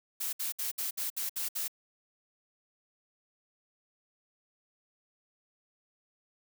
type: noise bursts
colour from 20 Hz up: blue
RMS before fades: -34 dBFS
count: 8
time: 0.2-1.681 s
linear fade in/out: 10 ms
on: 130 ms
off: 63 ms
effects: none